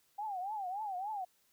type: tone with vibrato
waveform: sine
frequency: 792 Hz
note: G5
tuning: 18 cents sharp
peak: -36 dBFS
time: 0.18-1.25 s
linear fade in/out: 10 ms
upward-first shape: triangle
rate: 3.5 Hz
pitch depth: 200 cents each way
effects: white hiss -72 dBFS RMS until 1.52 s